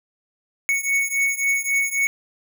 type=beating tone pair; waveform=square; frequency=2217 / 2220.7 Hz; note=C#7 / C#7; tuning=0 / +3 cents; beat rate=3.7 Hz; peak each=-22 / -24 dBFS; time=0.69-2.07 s; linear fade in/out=0 ms; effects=none